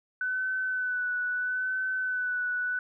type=tone with vibrato; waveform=sine; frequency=1500 Hz; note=F#6; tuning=23 cents sharp; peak=-27 dBFS; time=0.21-2.79 s; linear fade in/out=2 ms; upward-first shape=sine; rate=0.76 Hz; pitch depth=26 cents each way; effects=none